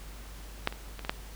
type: clicks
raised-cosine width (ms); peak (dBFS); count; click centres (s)
0.3; -9 / -25 / -24 / -21 / -11; 5; 0.674 / 0.725 / 0.993 / 1.049 / 1.095
effects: added 50 Hz sine -43 dBFS peak until 1.35 s + pink hiss -50 dBFS RMS until 1.35 s